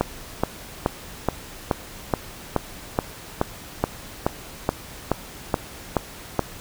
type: click train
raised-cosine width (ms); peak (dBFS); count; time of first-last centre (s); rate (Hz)
1; -4; 16; 0.01-6.393; 2.35
effects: pink hiss -40 dBFS RMS until 6.6 s